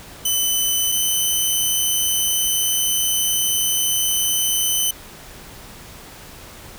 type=tone pair in turn; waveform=10% pulse; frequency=3016 / 3033 Hz; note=F#7 / F#7; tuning=+32 / +42 cents; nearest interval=unison; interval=10 cents; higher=second; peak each=-9 dBFS; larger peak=neither; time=0.25-0.92 / 0.92-4.91 s; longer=second; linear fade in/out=5 ms; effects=pink hiss -40 dBFS RMS until 6.78 s